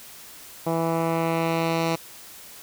10% pulse tone with low-pass filter sweep, 164.81 Hz, E3, in tune, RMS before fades -24 dBFS, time 0.66-1.96 s, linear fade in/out 10 ms, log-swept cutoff 950 to 5700 Hz, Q 0.9, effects white hiss -44 dBFS RMS until 2.62 s

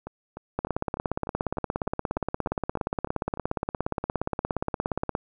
two click trains, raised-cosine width 1 ms, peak -12 / -22 dBFS, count 79 / 12, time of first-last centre 0.59-5.151 / 0.07-3.373 s, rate 17.1 / 3.33 Hz, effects none

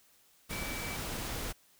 sine tone in noise, 2305 Hz, D7, 33 cents flat, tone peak -42 dBFS, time 0.5-0.97 s, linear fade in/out 20 ms, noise pink, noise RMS -38 dBFS, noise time 0.49-1.53 s, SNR -7 dB, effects white hiss -65 dBFS RMS until 1.79 s

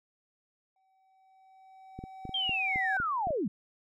triangle tone with exponential growth, 763 Hz, G5, 47 cents flat, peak -28 dBFS, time 0.76-2.97 s, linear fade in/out 2 ms, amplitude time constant 480 ms
clicks, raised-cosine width 3 ms, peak -27 dBFS, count 9, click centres 1.99 / 2.039 / 2.253 / 2.293 / 2.494 / 2.759 / 3.001 / 3.271 / 3.306 s
sine linear sweep, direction down, 3231 to 161.8 Hz, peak -28 dBFS, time 2.34-3.48 s, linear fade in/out 5 ms
effects none

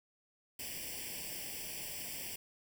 white noise with comb filter, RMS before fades -43 dBFS, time 0.59-2.36 s, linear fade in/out 5 ms, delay 0.38 ms, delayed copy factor +1, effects none

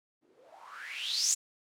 violet noise with low-pass filter sweep, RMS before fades -35 dBFS, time 0.21-1.35 s, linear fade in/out 20 ms, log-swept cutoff 280 to 7500 Hz, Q 7.7, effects none

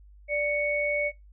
sine tone pair together, 587.3 / 2222 Hz, D5 / C#7, 0 / +4 cents, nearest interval octave + major seventh, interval 2304 cents, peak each -27 dBFS, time 0.28-1.12 s, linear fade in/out 50 ms, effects noise-tail reverb RT60 0.2 s tail -23 dB re dry + added 50 Hz sine -49 dBFS peak until 1.32 s

